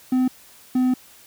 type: tone pair in turn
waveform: triangle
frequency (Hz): 255.7 / 254.1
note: C4 / B3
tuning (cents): -40 / +49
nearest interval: unison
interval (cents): 11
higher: first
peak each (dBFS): -14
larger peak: neither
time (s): 0.12-0.28 / 0.75-0.94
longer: second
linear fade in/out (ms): 5
effects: white hiss -49 dBFS RMS until 1.26 s